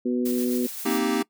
harmonic tone, 123.47 Hz, B2, in tune, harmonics 2 / 3 / 4, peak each -23 / -27 / -33 dBFS, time 0.05-0.67 s, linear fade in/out 10 ms
blue noise with tremolo, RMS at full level -34 dBFS, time 0.25-0.99 s, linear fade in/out 10 ms, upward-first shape square, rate 7.7 Hz, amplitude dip 25%
square chord, C minor seventh, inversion third, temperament equal, 233.1 / 261.6 / 311.1 / 392 Hz, Bb3 / C4 / Eb4 / G4, 0 / 0 / 0 / 0 cents, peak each -28 dBFS, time 0.85-1.23 s, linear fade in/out 10 ms
effects noise-tail reverb RT60 0.1 s tail -22 dB re dry

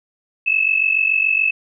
sine tone pair together, 2585 / 2632 Hz, E7 / E7, -34 / -3 cents, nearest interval unison, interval 31 cents, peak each -17 dBFS, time 0.46-1.51 s, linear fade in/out 10 ms, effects none

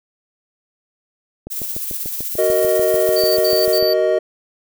click train, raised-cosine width 2 ms, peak -17 dBFS, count 17, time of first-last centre 1.47-3.826 s, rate 6.79 Hz
violet noise with tremolo, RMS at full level -24 dBFS, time 1.5-3.8 s, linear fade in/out 20 ms, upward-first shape square, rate 16 Hz, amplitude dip 30%
triangle chord, D# minor, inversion first, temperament equal with one note detuned, 376.2 / 466.2 / 622.3 Hz, F#4 / A#4 / D#5, +29 / 0 / 0 cents, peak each -17 / -18 / -14 dBFS, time 2.38-4.19 s, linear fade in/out 10 ms
square tone bursts, 4574 Hz, D8, 47 cents flat, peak -21 dBFS, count 3, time 3.16-3.936 s, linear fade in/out 5 ms, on 210 ms, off 73 ms
effects none

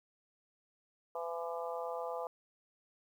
harmonic tone with a mistuned harmonic, 168.2 Hz, E3, 35 cents sharp, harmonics 3 / 4 / 5 / 6 / 7, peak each -40 / -42 / -44 / -46 / -47 dBFS, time 1.15-2.27 s, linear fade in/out 2 ms, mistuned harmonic 7, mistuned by +17 cents, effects 11-bit

